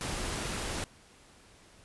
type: noise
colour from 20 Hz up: pink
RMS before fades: -35 dBFS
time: 0.01-0.84 s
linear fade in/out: 0 ms
effects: pink hiss -58 dBFS RMS until 1.84 s + resampled to 24000 Hz